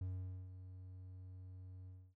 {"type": "tone with ADSR envelope", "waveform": "triangle", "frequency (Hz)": 92.5, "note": "F#2", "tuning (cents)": 0, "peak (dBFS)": -37, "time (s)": [0.01, 2.15], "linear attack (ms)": 4, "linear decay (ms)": 470, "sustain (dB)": -11, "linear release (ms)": 270, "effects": []}